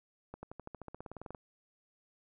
accelerating click train, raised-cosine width 1 ms, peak -30 dBFS, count 17, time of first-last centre 0.34-1.348 s, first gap 90 ms, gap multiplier 0.95, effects none

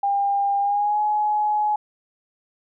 sine tone with pitch glide, 801 to 842.8 Hz, G5 to G#5, +37 to +25 cents, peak -18 dBFS, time 0.03-1.76 s, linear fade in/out 5 ms, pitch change +88 cents, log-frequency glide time 0.6-1 s, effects none

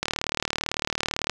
click train, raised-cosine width 0.2 ms, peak -7 dBFS, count 49, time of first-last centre 0.03-1.296 s, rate 37.9 Hz, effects none

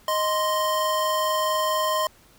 square tone pair together, 622.3 / 1045.3 Hz, D#5 / C6, 0 / -2 cents, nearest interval major sixth, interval 898 cents, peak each -26 / -24 dBFS, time 0.08-2.07 s, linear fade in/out 2 ms, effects pink hiss -55 dBFS RMS until 2.38 s

